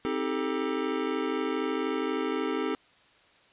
square chord, A half-diminished seventh, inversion first, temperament just, 264 / 316.8 / 396 / 440 Hz, C4 / Eb4 / G4 / A4, +16 / +31 / +18 / 0 cents, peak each -34 dBFS, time 0.05-2.75 s, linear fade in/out 0 ms, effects white hiss -60 dBFS RMS until 3.52 s + resampled to 8000 Hz

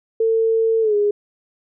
sine tone with pitch glide, 450 to 412.7 Hz, A4 to G#4, +39 to -11 cents, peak -14 dBFS, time 0.2-1.11 s, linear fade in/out 5 ms, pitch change -150 cents, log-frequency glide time 0.81-0.95 s, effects none

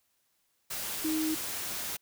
sine tone in noise, 314 Hz, D#4, 16 cents sharp, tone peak -28 dBFS, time 1.04-1.35 s, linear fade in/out 10 ms, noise white, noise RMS -36 dBFS, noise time 0.7-1.97 s, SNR +5 dB, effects white hiss -74 dBFS RMS until 2.01 s

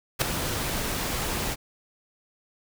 pink noise with ADSR envelope, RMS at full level -19 dBFS, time 0.19-1.56 s, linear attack 27 ms, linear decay 3 ms, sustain -10 dB, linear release 38 ms, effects none

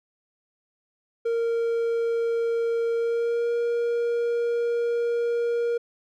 triangle tone with pitch glide, 463.1 to 471.5 Hz, A#4 to A#4, -11 to +20 cents, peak -20 dBFS, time 1.25-5.78 s, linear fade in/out 10 ms, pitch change +31 cents, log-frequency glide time 2.95-3.52 s, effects none

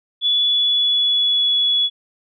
sine tone with pitch glide, 3426 to 3391 Hz, A7 to G#7, -47 to +35 cents, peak -14 dBFS, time 0.21-1.9 s, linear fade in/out 50 ms, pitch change -18 cents, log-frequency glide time 0.43-1.52 s, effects none

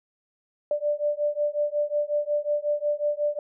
sine beating tone pair, 587.3 / 592.8 Hz, D5 / D5, 0 / +16 cents, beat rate 5.5 Hz, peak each -26 / -26 dBFS, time 0.71-3.39 s, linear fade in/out 2 ms, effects none

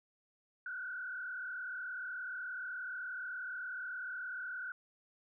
sine tone with frequency modulation, 1480 Hz, F#6, in tune, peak -39 dBFS, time 0.66-4.72 s, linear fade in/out 2 ms, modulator 36.6 Hz, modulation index 1.6, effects none

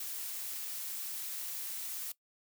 blue noise, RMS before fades -40 dBFS, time 0-2.12 s, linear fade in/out 5 ms, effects noise-tail reverb RT60 0.1 s tail -19 dB re dry

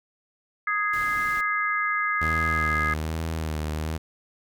harmonic tone, 415.3 Hz, G#4, in tune, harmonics 3 / 4 / 5, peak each -26 / -27 / -28 dBFS, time 0.67-2.94 s, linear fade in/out 5 ms
pink noise, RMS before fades -41 dBFS, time 0.93-1.41 s, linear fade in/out 5 ms
sawtooth tone with vibrato, 78.9 Hz, D#2, 25 cents sharp, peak -23 dBFS, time 2.21-3.98 s, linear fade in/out 10 ms, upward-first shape sine, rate 1.2 Hz, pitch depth 52 cents each way
effects none

